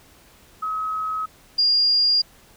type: tone pair in turn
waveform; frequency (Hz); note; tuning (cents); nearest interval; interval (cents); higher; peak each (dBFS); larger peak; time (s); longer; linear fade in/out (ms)
sine; 1277 / 4821; D#6 / D8; +45 / +45; octave + major seventh; 2300; second; -23 / -15; second; 0.62-1.26 / 1.58-2.22; neither; 10
effects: pink hiss -52 dBFS RMS until 2.56 s